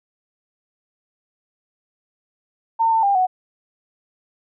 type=tone with pitch steps; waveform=sine; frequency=907 / 896 / 799 / 741 Hz; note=A#5 / A5 / G5 / F#5; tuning=-48 / +31 / +33 / +2 cents; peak=-14 dBFS; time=2.79-3.27 s; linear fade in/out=20 ms; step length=120 ms; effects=none